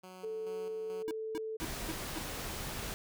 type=tone with tremolo; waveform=10% pulse; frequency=185 Hz; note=F#3; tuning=in tune; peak=-40 dBFS; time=0.03-1.03 s; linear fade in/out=10 ms; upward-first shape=square; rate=2.3 Hz; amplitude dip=55%
type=tone; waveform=sine; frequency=440 Hz; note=A4; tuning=in tune; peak=-36 dBFS; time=0.23-1.57 s; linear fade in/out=10 ms
type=tone bursts; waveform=square; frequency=321.6 Hz; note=E4; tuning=43 cents flat; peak=-37 dBFS; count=5; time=1.08-2.185 s; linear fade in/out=0 ms; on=29 ms; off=240 ms
type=noise; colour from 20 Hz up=pink; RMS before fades=-40 dBFS; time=1.6-2.94 s; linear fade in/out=0 ms
effects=none